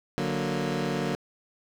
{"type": "chord", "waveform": "20% pulse", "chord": "D augmented", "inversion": "none", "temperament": "equal", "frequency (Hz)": [146.83, 185, 233.1], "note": ["D3", "F#3", "A#3"], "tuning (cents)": [0, 0, 0], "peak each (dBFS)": -26, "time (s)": [0.18, 1.15], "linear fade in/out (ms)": 0, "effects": ["low-pass 6000 Hz 12 dB/octave", "8-bit"]}